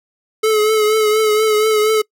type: tone with vibrato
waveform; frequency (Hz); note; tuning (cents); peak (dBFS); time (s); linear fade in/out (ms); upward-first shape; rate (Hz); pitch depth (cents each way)
square; 430.8; A4; -37; -12; 0.43-2.02; 10; triangle; 4.2; 42
effects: noise-tail reverb RT60 0.1 s tail -25 dB re dry